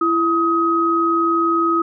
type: tone pair together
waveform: sine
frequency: 334.2 / 1263 Hz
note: E4 / D#6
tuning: +24 / +26 cents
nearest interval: octave + major seventh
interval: 2302 cents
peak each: -18 / -16 dBFS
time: 0.01-1.82 s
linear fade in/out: 5 ms
effects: none